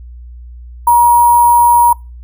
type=tone with sample-and-hold; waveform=sine; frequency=953 Hz; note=A#5; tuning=38 cents sharp; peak=-4 dBFS; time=0.87-1.93 s; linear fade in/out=5 ms; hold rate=11025 Hz; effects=noise-tail reverb RT60 0.3 s tail -26 dB re dry + added 60 Hz sine -29 dBFS peak until 2.23 s